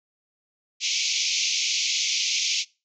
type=band-pass noise; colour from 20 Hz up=white; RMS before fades=-25 dBFS; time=0.8-2.65 s; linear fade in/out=50 ms; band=2200 to 6700 Hz; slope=96 dB/octave; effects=noise-tail reverb RT60 0.3 s tail -23 dB re dry